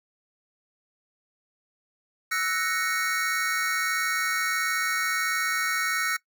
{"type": "chord", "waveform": "square", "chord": "F# dominant seventh", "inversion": "third", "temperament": "equal", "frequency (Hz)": [1318.5, 1480, 1864.7, 2217], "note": ["E6", "F#6", "A#6", "C#7"], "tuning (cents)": [0, 0, 0, 0], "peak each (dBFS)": -31, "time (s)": [2.31, 6.17], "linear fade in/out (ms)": 10, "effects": ["noise-tail reverb RT60 0.1 s tail -20 dB re dry"]}